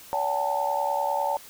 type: tone cluster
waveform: sine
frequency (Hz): 570 / 753 / 823 / 893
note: C#5 / F#5 / G#5 / A5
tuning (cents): +48 / +30 / -16 / +25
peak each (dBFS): -29 / -32 / -31 / -26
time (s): 0.13-1.37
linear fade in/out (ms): 0
effects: white hiss -47 dBFS RMS until 1.49 s